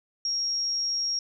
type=tone; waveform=sine; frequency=5588 Hz; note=F8; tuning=in tune; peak=-25 dBFS; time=0.25-1.19 s; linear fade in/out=2 ms; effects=none